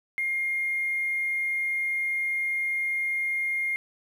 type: tone with hard clipping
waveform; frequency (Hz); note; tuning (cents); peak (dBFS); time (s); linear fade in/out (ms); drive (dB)
triangle; 2125; C7; +26; -25; 0.18-3.76; 0; 3
effects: none